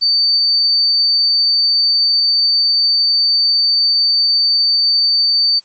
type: tone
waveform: sine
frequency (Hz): 4580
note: D8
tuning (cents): -44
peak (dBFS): -10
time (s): 0.01-5.6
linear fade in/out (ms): 20
effects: white hiss -54 dBFS RMS until 5.64 s + MP3 32 kbps